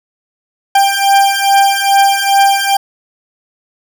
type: beating tone pair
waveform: 40% pulse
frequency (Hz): 790 / 792.4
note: G5 / G5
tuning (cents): +13 / +18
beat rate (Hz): 2.4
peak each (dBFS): -10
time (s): 0.75-2.77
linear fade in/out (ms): 5
effects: none